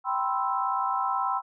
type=chord; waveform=sine; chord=C major seventh; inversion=second; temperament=equal with one note detuned; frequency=781.3 / 987.8 / 1046.5 / 1318.5 Hz; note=G5 / B5 / C6 / E6; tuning=-6 / 0 / 0 / 0 cents; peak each=-30 dBFS; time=0.04-1.42 s; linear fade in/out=50 ms; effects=none